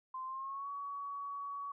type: tone with pitch glide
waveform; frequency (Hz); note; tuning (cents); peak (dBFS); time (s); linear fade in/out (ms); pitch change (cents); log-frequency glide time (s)
sine; 1040 to 1127.6; C6 to C#6; -11 to +29; -39; 0.14-1.72; 5; +140; 0.25-0.69
effects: none